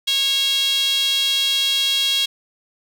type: tone with high-pass filter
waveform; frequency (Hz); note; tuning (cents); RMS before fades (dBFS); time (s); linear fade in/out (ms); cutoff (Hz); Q
sawtooth; 548; C#5; -20; -19; 0.07-2.26; 10; 3400; 7.5
effects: none